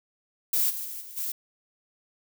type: noise with level steps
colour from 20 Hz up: violet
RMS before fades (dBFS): -24 / -34 / -37 / -43 / -31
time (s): 0.53-1.32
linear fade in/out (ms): 5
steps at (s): 0.69 / 0.84 / 1 / 1.16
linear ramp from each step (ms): 20
effects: none